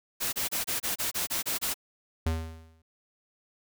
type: noise bursts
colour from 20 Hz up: white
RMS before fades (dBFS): -30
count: 10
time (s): 0.2-1.743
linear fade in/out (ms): 20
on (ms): 130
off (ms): 27
type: tone with exponential decay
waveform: square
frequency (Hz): 80.9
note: E2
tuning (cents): -32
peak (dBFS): -24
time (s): 2.26-2.82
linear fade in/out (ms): 5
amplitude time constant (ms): 120
effects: none